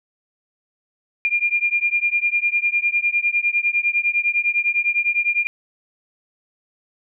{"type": "beating tone pair", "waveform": "sine", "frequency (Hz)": [2401, 2410.9], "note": ["D7", "D7"], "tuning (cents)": [38, 45], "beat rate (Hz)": 9.9, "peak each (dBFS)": -20, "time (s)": [1.25, 5.47], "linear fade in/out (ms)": 0, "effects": []}